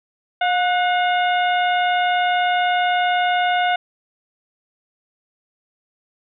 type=harmonic tone with a mistuned harmonic; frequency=716 Hz; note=F5; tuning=43 cents sharp; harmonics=1 / 2 / 3 / 4 / 5; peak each=-17 / -23 / -27 / -29 / -31 dBFS; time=0.41-3.76 s; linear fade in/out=5 ms; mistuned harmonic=2; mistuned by=+53 cents; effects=none